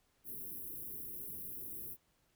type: band-stop noise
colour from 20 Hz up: white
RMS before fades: -45 dBFS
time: 0.24-1.97 s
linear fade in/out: 50 ms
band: 440 to 11000 Hz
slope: 48 dB/octave
effects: pink hiss -75 dBFS RMS until 2.35 s